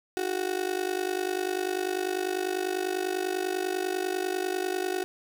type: tone with amplitude modulation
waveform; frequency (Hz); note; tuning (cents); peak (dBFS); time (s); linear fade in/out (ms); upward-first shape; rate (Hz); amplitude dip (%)
35% pulse; 370; F#4; 0; -22; 0.17-5.04; 0; sine; 50.1; 85
effects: none